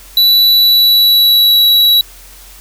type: tone with pitch glide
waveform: square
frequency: 3951 to 3908 Hz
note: B7 to B7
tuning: 0 to -19 cents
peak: -6 dBFS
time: 0.17-2.01 s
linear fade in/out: 2 ms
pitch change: -19 cents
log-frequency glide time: 0.5-1.7 s
effects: added 44 Hz sine -38 dBFS peak until 2.6 s + white hiss -38 dBFS RMS until 2.6 s